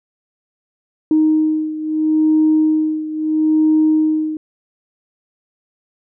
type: beating tone pair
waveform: sine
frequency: 311.1 / 311.86 Hz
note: D#4 / D#4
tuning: 0 / +4 cents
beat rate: 0.76 Hz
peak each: -13 / -17 dBFS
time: 1.11-4.37 s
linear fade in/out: 2 ms
effects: tanh soft clip ceiling -5 dBFS